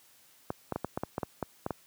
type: clicks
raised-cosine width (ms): 1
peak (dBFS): -17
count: 11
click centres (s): 0.504 / 0.723 / 0.76 / 0.846 / 0.975 / 1.035 / 1.181 / 1.232 / 1.427 / 1.664 / 1.707
effects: white hiss -61 dBFS RMS until 1.86 s + high-pass 80 Hz 12 dB/octave